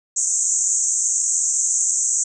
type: band-pass noise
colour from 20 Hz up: pink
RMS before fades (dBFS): -20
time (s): 0.16-2.24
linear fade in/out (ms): 10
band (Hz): 6300 to 8000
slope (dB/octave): 96
effects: none